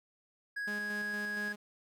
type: tone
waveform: triangle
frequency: 1659 Hz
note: G#6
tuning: 2 cents flat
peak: -33 dBFS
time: 0.56-1.53 s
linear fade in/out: 10 ms
type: tone with tremolo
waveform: sawtooth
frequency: 207.7 Hz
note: G#3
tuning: in tune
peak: -36 dBFS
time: 0.67-1.56 s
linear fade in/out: 10 ms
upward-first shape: square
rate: 4.3 Hz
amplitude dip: 35%
effects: none